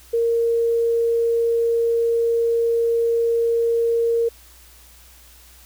sine tone, 463.9 Hz, A#4, 8 cents flat, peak -16 dBFS, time 0.13-4.29 s, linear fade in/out 10 ms, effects added 60 Hz sine -49 dBFS peak until 5.65 s + white hiss -49 dBFS RMS until 5.65 s

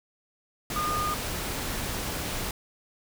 sine tone in noise, 1219 Hz, D#6, 36 cents flat, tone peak -27 dBFS, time 0.76-1.14 s, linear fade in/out 2 ms, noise pink, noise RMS -32 dBFS, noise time 0.7-2.51 s, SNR +2 dB, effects none

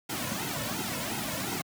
pink noise with flanger, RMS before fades -33 dBFS, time 0.09-1.62 s, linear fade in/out 10 ms, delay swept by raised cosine 1.7 to 2.56 ms, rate 2.8 Hz, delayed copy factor -0.85, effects high-pass 100 Hz 12 dB/octave

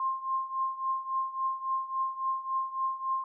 sine tone with tremolo, 1058 Hz, C6, 19 cents sharp, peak -25 dBFS, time 0-3.24 s, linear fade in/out 2 ms, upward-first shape triangle, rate 3.6 Hz, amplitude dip 85%, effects none

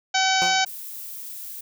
harmonic tone, 761 Hz, F#5, 48 cents sharp, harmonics 1 / 2 / 3 / 4 / 5 / 6 / 7 / 8 / 9, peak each -22 / -25 / -27 / -28 / -29 / -30 / -30 / -31 / -32 dBFS, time 0.14-0.65 s, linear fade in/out 10 ms
10% pulse tone with exponential decay, 177 Hz, F3, 23 cents sharp, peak -18 dBFS, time 0.42-0.71 s, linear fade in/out 0 ms, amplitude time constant 62 ms
violet noise, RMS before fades -36 dBFS, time 0.66-1.61 s, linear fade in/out 5 ms
effects none

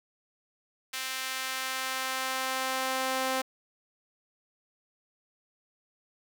sawtooth tone with high-pass filter sweep, 261.6 Hz, C4, in tune, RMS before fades -32 dBFS, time 0.93-3.42 s, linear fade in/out 10 ms, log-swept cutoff 2100 to 550 Hz, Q 0.83, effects none

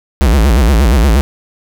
square tone with vibrato, 61.9 Hz, B1, 5 cents sharp, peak -7 dBFS, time 0.21-1.21 s, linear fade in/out 0 ms, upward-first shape sine, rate 8.5 Hz, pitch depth 280 cents each way, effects none

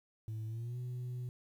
sine tone with pitch glide, 110 to 124.19 Hz, A2 to B2, 0 to +10 cents, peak -35 dBFS, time 0.28-1.29 s, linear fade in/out 0 ms, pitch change +210 cents, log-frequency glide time 0.47-0.78 s, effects tanh soft clip ceiling -37 dBFS + 11-bit

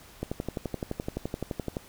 click train, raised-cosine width 2 ms, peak -17 dBFS, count 19, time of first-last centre 0.23-1.768 s, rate 11.7 Hz, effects pink hiss -52 dBFS RMS until 1.88 s

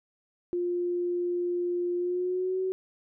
sine tone with pitch glide, 352.2 to 375.3 Hz, F4 to F#4, +15 to +25 cents, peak -26 dBFS, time 0.53-2.72 s, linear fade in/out 0 ms, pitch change +110 cents, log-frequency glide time 1.97-2.6 s, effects none

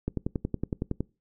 click train, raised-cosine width 3 ms, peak -15 dBFS, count 11, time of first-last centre 0.08-1.006 s, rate 10.8 Hz, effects noise-tail reverb RT60 0.3 s tail -24 dB re dry

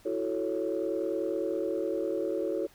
sine chord, F# minor seventh, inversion third, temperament equal, 329.6 / 370 / 440 / 554.4 Hz, E4 / F#4 / A4 / C#5, 0 / 0 / 0 / 0 cents, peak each -33 dBFS, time 0.05-2.67 s, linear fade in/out 10 ms, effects tanh soft clip ceiling -20 dBFS + pink hiss -59 dBFS RMS until 2.74 s

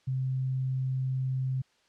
sine tone, 130.81 Hz, C3, in tune, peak -27 dBFS, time 0.07-1.62 s, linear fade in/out 10 ms, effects white hiss -67 dBFS RMS until 1.88 s + low-pass 5000 Hz 12 dB/octave

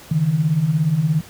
sine beating tone pair, 142 / 159 Hz, C#3 / D#3, +42 / +38 cents, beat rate 17 Hz, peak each -21 / -16 dBFS, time 0.11-1.21 s, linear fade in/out 5 ms, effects pink hiss -42 dBFS RMS until 1.29 s + high-pass 60 Hz 12 dB/octave

